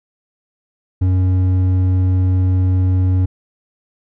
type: tone with hard clipping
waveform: sine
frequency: 92.5 Hz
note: F#2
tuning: in tune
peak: -13 dBFS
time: 1.01-3.26 s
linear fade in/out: 10 ms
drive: 6 dB
effects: none